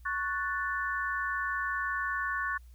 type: chord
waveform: sine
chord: F# minor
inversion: second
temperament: equal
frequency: 1108.7 / 1480 / 1760 Hz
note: C#6 / F#6 / A6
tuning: 0 / 0 / 0 cents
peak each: -34 dBFS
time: 0.05-2.58 s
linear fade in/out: 10 ms
effects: added 60 Hz sine -49 dBFS peak until 2.74 s + white hiss -69 dBFS RMS until 2.74 s